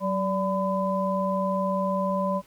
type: tone cluster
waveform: sine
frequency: 188.8 / 579 / 1008 Hz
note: F#3 / D5 / B5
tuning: +35 / -25 / +35 cents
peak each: -27 / -27 / -28 dBFS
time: 0-2.42 s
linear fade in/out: 50 ms
effects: pink hiss -57 dBFS RMS until 2.46 s